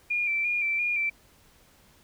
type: tone with vibrato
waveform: sine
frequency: 2381 Hz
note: D7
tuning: 23 cents sharp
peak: -24 dBFS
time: 0.1-1.1 s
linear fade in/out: 10 ms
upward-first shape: square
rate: 2.9 Hz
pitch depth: 32 cents each way
effects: pink hiss -59 dBFS RMS until 2.03 s